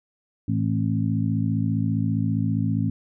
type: harmonic tone with a mistuned harmonic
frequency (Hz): 55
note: A1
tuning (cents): 0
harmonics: 2 / 3 / 4 / 5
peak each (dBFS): -24 / -26 / -27 / -28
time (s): 0.48-2.9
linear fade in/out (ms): 5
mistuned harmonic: 5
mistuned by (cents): -33
effects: none